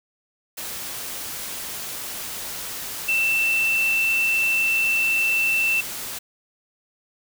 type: tone in noise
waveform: sine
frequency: 2672 Hz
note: E7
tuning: 23 cents sharp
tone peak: -18 dBFS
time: 3.08-5.81 s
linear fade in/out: 10 ms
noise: white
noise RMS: -32 dBFS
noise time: 0.57-6.19 s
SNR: +11 dB
effects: none